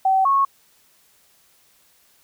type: tone pair in turn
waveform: sine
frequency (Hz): 766 / 1098.7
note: G5 / C#6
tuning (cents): -40 / -16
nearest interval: tritone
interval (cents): 624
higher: second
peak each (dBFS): -14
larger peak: neither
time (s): 0.05-0.25 / 0.25-0.45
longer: neither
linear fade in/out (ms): 5
effects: white hiss -58 dBFS RMS until 2.23 s